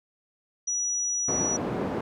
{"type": "tone", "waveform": "sine", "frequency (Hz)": 5850, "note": "F#8", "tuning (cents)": -21, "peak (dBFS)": -25, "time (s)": [0.67, 1.57], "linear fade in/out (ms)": 10}
{"type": "band-pass noise", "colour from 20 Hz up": "white", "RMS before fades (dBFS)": -30, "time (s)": [1.28, 2.01], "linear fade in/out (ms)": 5, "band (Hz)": [110, 540], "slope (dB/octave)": 12}
{"effects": []}